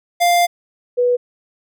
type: tone pair in turn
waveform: square / sine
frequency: 698.5 / 490.5 Hz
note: F5 / B4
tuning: 0 / -12 cents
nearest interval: tritone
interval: 612 cents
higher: first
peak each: -12 dBFS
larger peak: neither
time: 0.2-0.47 / 0.97-1.17 s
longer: first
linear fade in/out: 20 ms
effects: none